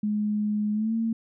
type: tone with pitch glide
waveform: sine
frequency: 210 to 226.4 Hz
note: G#3 to A3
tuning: +19 to +50 cents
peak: -23 dBFS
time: 0.03-1.13 s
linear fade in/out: 5 ms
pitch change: +131 cents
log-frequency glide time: 0.73-0.94 s
effects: none